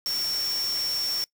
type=tone in noise; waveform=sine; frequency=5470 Hz; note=F8; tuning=37 cents flat; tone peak=-26 dBFS; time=0.06-1.24 s; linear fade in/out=0 ms; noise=white; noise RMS=-36 dBFS; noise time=0.06-1.24 s; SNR=+7 dB; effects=noise-tail reverb RT60 0.1 s tail -22 dB re dry